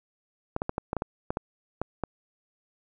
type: clicks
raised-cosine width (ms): 1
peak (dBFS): -14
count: 11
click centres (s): 0.564 / 0.619 / 0.694 / 0.781 / 0.931 / 0.967 / 1.021 / 1.305 / 1.371 / 1.816 / 2.037
effects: none